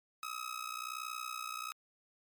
sawtooth tone with amplitude modulation, 1275 Hz, D#6, 42 cents sharp, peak -32 dBFS, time 0.23-1.72 s, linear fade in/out 0 ms, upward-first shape sine, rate 61.2 Hz, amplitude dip 85%, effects MP3 96 kbps

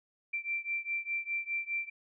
sine beating tone pair, 2349 / 2353.9 Hz, D7 / D7, 0 / +3 cents, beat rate 4.9 Hz, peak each -35 / -36 dBFS, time 0.33-1.9 s, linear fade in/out 10 ms, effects none

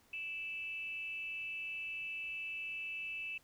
sine tone with frequency modulation, 2637 Hz, E7, in tune, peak -39 dBFS, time 0.13-3.38 s, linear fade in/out 5 ms, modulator 303 Hz, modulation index 0.36, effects pink hiss -68 dBFS RMS until 3.43 s

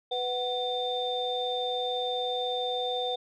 sine tone cluster, 497.1 / 743 / 3591 Hz, B4 / F#5 / A7, +11 / +7 / +35 cents, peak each -31 / -32 / -32 dBFS, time 0.11-3.16 s, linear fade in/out 10 ms, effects tanh soft clip ceiling -19 dBFS

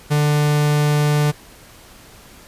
45% pulse tone, 148.2 Hz, D3, 16 cents sharp, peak -14 dBFS, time 0.1-1.32 s, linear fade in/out 20 ms, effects pink hiss -44 dBFS RMS until 2.47 s + resampled to 32000 Hz

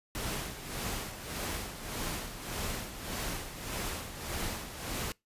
pink noise with tremolo, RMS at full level -35 dBFS, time 0.15-5.12 s, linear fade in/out 0 ms, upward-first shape sine, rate 1.7 Hz, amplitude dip 65%, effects noise-tail reverb RT60 0.2 s tail -24 dB re dry + resampled to 32000 Hz

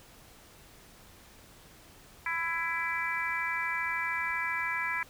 harmonic tone, 332.8 Hz, E4, 17 cents sharp, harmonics 3 / 4 / 5 / 6 / 7, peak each -36 / -40 / -35 / -35 / -35 dBFS, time 2.26-5.03 s, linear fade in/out 2 ms, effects pink hiss -55 dBFS RMS until 5.09 s

